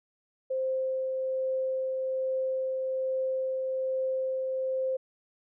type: tone with tremolo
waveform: sine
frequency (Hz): 523.3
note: C5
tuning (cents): 0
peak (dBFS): -26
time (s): 0.5-4.97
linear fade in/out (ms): 10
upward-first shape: triangle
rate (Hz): 1.2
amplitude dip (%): 25
effects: none